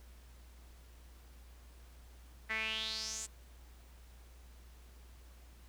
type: tone with band-pass filter sweep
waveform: sawtooth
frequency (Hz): 220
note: A3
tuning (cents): 0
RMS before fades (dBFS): -39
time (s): 2.49-3.27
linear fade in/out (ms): 20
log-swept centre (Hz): 1900 to 7900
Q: 5.6
effects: added 60 Hz sine -54 dBFS peak until 5.68 s + pink hiss -64 dBFS RMS until 5.68 s